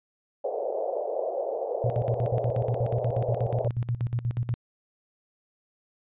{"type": "band-pass noise", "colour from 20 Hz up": "pink", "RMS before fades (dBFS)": -30, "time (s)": [0.44, 3.68], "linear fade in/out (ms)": 5, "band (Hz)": [450, 690], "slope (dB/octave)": 48}
{"type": "tone with tremolo", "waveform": "sine", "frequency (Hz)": 119.3, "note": "A#2", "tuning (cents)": 41, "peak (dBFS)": -23, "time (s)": [1.84, 4.54], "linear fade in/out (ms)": 0, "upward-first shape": "square", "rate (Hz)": 8.3, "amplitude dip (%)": 80}
{"effects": ["resampled to 8000 Hz"]}